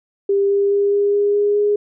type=tone with pitch steps; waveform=sine; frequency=398 / 400.5 / 403.1 / 405.7 / 408.2 / 410.8 / 413.5 Hz; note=G4 / G4 / G4 / G#4 / G#4 / G#4 / G#4; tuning=+26 / +37 / +48 / -41 / -30 / -19 / -8 cents; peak=-13 dBFS; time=0.29-1.76 s; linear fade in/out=5 ms; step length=210 ms; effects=none